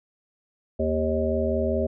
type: harmonic tone with a mistuned harmonic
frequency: 78.6 Hz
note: D#2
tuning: 18 cents sharp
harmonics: 1 / 3 / 5 / 7 / 8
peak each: -28 / -28 / -28 / -28 / -28 dBFS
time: 0.79-1.87 s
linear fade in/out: 10 ms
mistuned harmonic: 7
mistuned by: -20 cents
effects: none